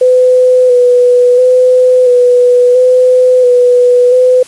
sine tone with vibrato, 499 Hz, B4, 18 cents sharp, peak -3 dBFS, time 0.01-4.43 s, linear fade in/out 5 ms, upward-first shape square, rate 0.73 Hz, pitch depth 22 cents each way, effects white hiss -35 dBFS RMS until 4.47 s + resampled to 24000 Hz

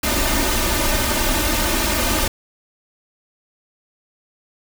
pink noise with comb filter, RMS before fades -19 dBFS, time 0.03-2.28 s, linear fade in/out 5 ms, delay 3.3 ms, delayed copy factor +0.95, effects none

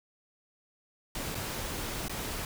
pink noise with dropouts, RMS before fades -36 dBFS, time 1.15-2.45 s, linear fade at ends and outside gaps 2 ms, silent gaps 1.347-1.351 / 2.083-2.095 s, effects none

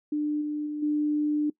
sine tone with level steps, 298.5 Hz, D4, 28 cents sharp, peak -24 / -27 / -29 / -22 dBFS, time 0.12-1.5 s, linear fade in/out 5 ms, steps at 0.41 / 0.66 / 0.82 s, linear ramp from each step 10 ms, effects noise-tail reverb RT60 0.1 s tail -21 dB re dry

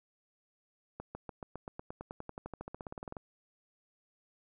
accelerating click train, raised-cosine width 1 ms, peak -27 dBFS, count 26, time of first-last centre 1-3.168 s, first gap 150 ms, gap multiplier 0.95, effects none

